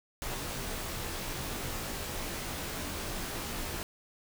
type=noise with comb filter; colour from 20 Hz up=pink; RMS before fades=-37 dBFS; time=0.22-3.83 s; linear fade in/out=0 ms; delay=19 ms; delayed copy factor=-0.9; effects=none